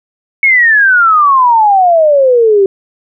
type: exponential sweep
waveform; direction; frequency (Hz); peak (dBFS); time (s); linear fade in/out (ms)
sine; down; 2217 to 381.6; -4; 0.43-2.66; 2
effects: none